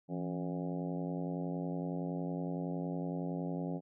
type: harmonic tone with a mistuned harmonic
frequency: 90.8 Hz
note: F#2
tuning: 32 cents flat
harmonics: 2 / 3 / 4 / 5 / 6 / 7 / 8 / 9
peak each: -37 / -40 / -46 / -47 / -47 / -49 / -50 / -53 dBFS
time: 0.08-3.81 s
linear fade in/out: 50 ms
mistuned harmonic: 2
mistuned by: -130 cents
effects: none